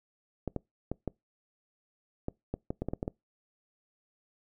clicks, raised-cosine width 2 ms, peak -19 dBFS, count 12, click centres 0.477 / 0.563 / 0.916 / 1.077 / 2.284 / 2.54 / 2.705 / 2.82 / 2.886 / 2.935 / 3.029 / 3.079 s, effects noise-tail reverb RT60 0.2 s tail -25 dB re dry

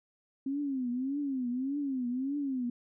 sine tone with vibrato, 264.9 Hz, C4, 22 cents sharp, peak -30 dBFS, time 0.46-2.7 s, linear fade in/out 5 ms, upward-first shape triangle, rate 1.7 Hz, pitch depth 180 cents each way, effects none

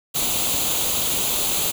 white noise with comb filter, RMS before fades -22 dBFS, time 0.14-1.72 s, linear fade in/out 20 ms, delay 0.28 ms, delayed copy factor +0.65, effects none

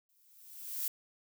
violet noise with exponential growth, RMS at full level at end -33 dBFS, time 0.09-0.88 s, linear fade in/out 2 ms, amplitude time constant 170 ms, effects none

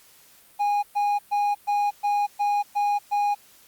triangle tone bursts, 821 Hz, G#5, 20 cents flat, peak -18 dBFS, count 8, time 0.59-3.35 s, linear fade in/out 20 ms, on 240 ms, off 120 ms, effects white hiss -54 dBFS RMS until 3.67 s + Opus 48 kbps

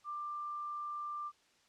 sine tone, 1186 Hz, D6, 17 cents sharp, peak -38 dBFS, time 0.04-1.32 s, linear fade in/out 50 ms, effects white hiss -69 dBFS RMS until 1.68 s + low-pass 6000 Hz 12 dB/octave

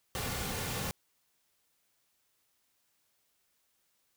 pink noise with comb filter, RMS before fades -36 dBFS, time 0.15-0.91 s, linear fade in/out 0 ms, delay 3.1 ms, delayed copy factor -0.5, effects white hiss -75 dBFS RMS until 4.16 s

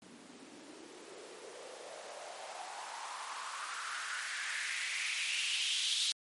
blue noise with band-pass filter sweep, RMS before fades -40 dBFS, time 0.02-6.12 s, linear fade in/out 0 ms, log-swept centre 230 to 3700 Hz, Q 3.9, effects MP3 48 kbps

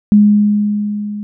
sine tone with level ramp, 207.7 Hz, G#3, in tune, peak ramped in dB -3 to -21 dBFS, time 0.12-1.23 s, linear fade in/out 0 ms, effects none

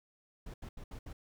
brown noise bursts at uneven times, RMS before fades -45 dBFS, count 5, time 0.46-0.54 / 0.62-0.69 / 0.77-0.84 / 0.91-0.99 / 1.06-1.13 s, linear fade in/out 5 ms, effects none

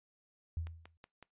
sine tone with exponential decay, 82.41 Hz, E2, in tune, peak -32 dBFS, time 0.57-0.97 s, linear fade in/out 0 ms, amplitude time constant 85 ms
click train, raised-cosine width 0.3 ms, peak -35 dBFS, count 4, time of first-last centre 0.67-1.227 s, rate 5.39 Hz
effects noise-tail reverb RT60 0.2 s tail -22 dB re dry + resampled to 8000 Hz

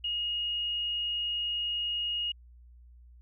sine tone, 2870 Hz, F7, 47 cents sharp, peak -29 dBFS, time 0.04-2.32 s, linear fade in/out 5 ms, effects added 60 Hz sine -51 dBFS peak until 3.21 s

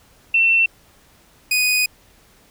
sine / sawtooth tone pair in turn, 2695 / 2487 Hz, E7 / D#7, +38 / -1 cents, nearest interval minor second, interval 139 cents, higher first, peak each -12 dBFS, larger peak neither, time 0.34-0.66 / 1.51-1.86 s, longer second, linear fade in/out 5 ms, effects pink hiss -53 dBFS RMS until 2.5 s

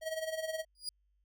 square tone with tremolo, 638 Hz, D#5, 43 cents sharp, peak -33 dBFS, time 0.01-0.65 s, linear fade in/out 50 ms, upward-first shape sine, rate 19 Hz, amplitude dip 70%
35% pulse tone with exponential growth, 4876 Hz, D#8, 36 cents flat, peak -31 dBFS, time 0.75-0.89 s, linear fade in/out 2 ms, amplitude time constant 29 ms
effects added 50 Hz sine -70 dBFS peak until 1.24 s

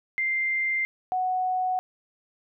sine tone pair in turn, 2093 / 740 Hz, C7 / F#5, 0 / 0 cents, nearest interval octave + tritone, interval 1800 cents, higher first, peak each -23 dBFS, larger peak neither, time 0.18-0.85 / 1.12-1.79 s, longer neither, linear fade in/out 0 ms, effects none

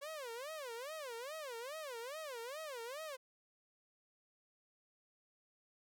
sawtooth tone with vibrato, 540 Hz, C#5, 45 cents flat, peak -40 dBFS, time 0.01-3.17 s, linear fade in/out 20 ms, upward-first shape sine, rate 2.4 Hz, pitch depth 290 cents each way, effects none

